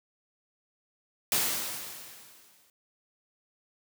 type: noise with exponential decay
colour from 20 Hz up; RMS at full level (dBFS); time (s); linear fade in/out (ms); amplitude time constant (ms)
white; -25; 1.32-2.7; 1; 300
effects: high-pass 100 Hz 12 dB/octave